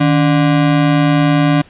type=ring-modulated tone; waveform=square; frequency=220 Hz; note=A3; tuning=in tune; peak=-7 dBFS; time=0-1.62 s; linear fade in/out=10 ms; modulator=64.7 Hz; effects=pink hiss -44 dBFS RMS until 1.69 s + resampled to 8000 Hz